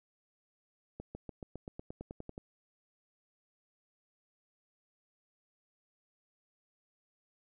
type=accelerating click train; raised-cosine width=2 ms; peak=-29 dBFS; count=13; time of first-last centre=1-2.379 s; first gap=150 ms; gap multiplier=0.95; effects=none

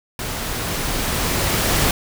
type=noise with level ramp; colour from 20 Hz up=pink; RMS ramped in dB=-27 to -17 dBFS; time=0.19-1.91 s; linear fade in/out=2 ms; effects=none

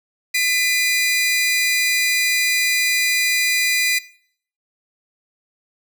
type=tone pair together; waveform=sawtooth; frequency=2005 / 2418 Hz; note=B6 / D7; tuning=+26 / +50 cents; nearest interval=minor third; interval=324 cents; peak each=-16 dBFS; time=0.34-3.99 s; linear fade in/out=10 ms; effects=noise-tail reverb RT60 0.6 s tail -20 dB re dry

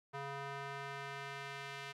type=tone with band-pass filter sweep; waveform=square; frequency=139.3 Hz; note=C#3; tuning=9 cents sharp; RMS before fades=-45 dBFS; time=0.13-1.93 s; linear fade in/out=20 ms; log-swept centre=1100 to 2400 Hz; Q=0.98; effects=none

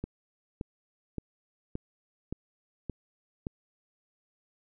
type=click train; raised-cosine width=3 ms; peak=-21 dBFS; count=7; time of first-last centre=0.04-3.469 s; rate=1.75 Hz; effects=none

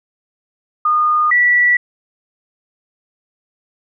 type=tone pair in turn; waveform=sine; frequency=1223 / 1953.2 Hz; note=D#6 / B6; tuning=-30 / -20 cents; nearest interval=minor sixth; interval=810 cents; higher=second; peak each=-11 / -9 dBFS; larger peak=second; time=0.85-1.31 / 1.31-1.77 s; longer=neither; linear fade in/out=5 ms; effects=none

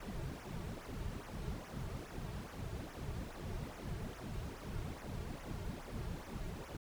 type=noise with flanger; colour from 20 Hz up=brown; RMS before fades=-44 dBFS; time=0-6.77 s; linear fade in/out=5 ms; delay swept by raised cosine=0.23 to 4.03 ms; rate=2.4 Hz; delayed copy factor=-0.8; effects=none

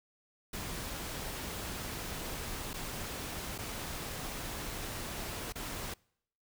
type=noise with dropouts; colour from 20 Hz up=pink; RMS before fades=-40 dBFS; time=0.53-5.94 s; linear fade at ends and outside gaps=5 ms; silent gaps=2.733-2.739 / 3.58-3.586 / 5.524-5.555 s; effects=noise-tail reverb RT60 0.7 s tail -26 dB re dry

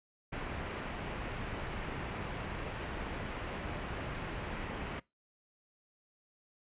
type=low-pass noise; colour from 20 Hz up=pink; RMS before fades=-40 dBFS; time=0.32-5 s; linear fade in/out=10 ms; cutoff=2800 Hz; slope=24 dB/octave; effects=noise-tail reverb RT60 0.2 s tail -21 dB re dry + resampled to 8000 Hz

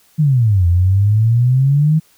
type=exponential two-way sweep; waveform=sine; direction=down then up; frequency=160.4 to 85 to 160.4 Hz; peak=-9 dBFS; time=0.18-2 s; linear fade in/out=20 ms; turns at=0.67 s; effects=white hiss -53 dBFS RMS until 2.17 s

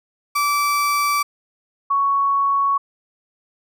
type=tone pair in turn; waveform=35% pulse / sine; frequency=1160 / 1113 Hz; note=D6 / C#6; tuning=-22 / +7 cents; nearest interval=minor second; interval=71 cents; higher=first; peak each=-15 dBFS; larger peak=neither; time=0.35-1.23 / 1.9-2.78 s; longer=neither; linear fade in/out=10 ms; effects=none

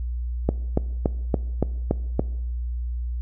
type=click train; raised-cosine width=2 ms; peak=-6 dBFS; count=7; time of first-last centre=0.49-2.195 s; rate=3.52 Hz; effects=noise-tail reverb RT60 0.9 s tail -20 dB re dry + added 60 Hz sine -25 dBFS peak until 3.21 s

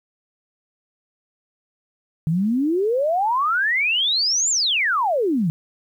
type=exponential two-way sweep; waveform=sine; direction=up then down; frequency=151.9 to 7459 to 151.9 Hz; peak=-17 dBFS; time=2.27-5.5 s; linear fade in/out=0 ms; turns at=4.5 s; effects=9-bit

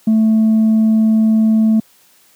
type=tone with tanh clipping; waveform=triangle; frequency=220 Hz; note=A3; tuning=in tune; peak=-9 dBFS; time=0.07-1.8 s; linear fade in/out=5 ms; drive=6 dB; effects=white hiss -51 dBFS RMS until 2.35 s + high-pass 100 Hz 12 dB/octave

